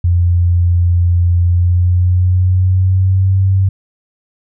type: tone with pitch glide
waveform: sine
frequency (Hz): 87.31 to 95.76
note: F2 to G2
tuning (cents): 0 to -40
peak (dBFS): -8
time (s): 0.04-3.69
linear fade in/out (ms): 5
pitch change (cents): +160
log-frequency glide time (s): 1.43-3.38
effects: none